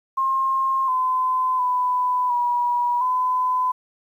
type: tone with pitch steps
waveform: sine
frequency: 1066 / 1022 / 998 / 968 / 1010 Hz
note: C6 / C6 / B5 / B5 / B5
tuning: +32 / -41 / +18 / -35 / +39 cents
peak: -18 dBFS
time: 0.17-3.72 s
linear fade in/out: 10 ms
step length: 710 ms
effects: 9-bit